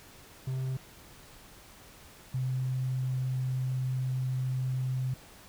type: tone pair in turn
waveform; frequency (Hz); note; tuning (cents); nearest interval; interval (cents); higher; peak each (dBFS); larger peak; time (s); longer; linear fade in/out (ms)
triangle / sine; 130.81 / 129.16; C3 / C3; 0 / -22; unison; 22; first; -28; neither; 0.47-0.77 / 2.34-5.14; second; 5
effects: pink hiss -53 dBFS RMS until 5.48 s